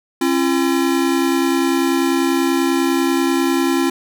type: tone pair together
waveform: square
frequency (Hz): 270 / 340.2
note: C#4 / F4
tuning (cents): -45 / -45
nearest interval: major third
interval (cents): 400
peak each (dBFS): -18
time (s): 0.21-3.9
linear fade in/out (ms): 5
effects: none